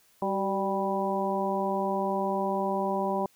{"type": "harmonic tone with a mistuned harmonic", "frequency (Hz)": 196, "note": "G3", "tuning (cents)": 0, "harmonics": [1, 2, 3, 4, 5], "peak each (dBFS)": [-32, -32, -32, -32, -32], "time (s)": [0.22, 3.26], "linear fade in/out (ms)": 2, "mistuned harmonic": 2, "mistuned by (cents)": -45, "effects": ["white hiss -63 dBFS RMS until 3.35 s"]}